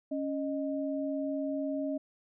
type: tone pair together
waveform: sine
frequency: 277.2 / 618.9 Hz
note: C#4 / D#5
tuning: 0 / -9 cents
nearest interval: octave + major second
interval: 1391 cents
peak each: -32 / -35 dBFS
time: 0.11-1.98 s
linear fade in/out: 10 ms
effects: none